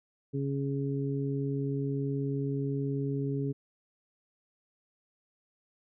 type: harmonic tone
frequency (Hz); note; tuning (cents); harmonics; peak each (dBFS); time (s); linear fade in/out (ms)
138.7; C#3; +1; 1 / 2 / 3; -31 / -34 / -36; 0.33-3.53; 20
effects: none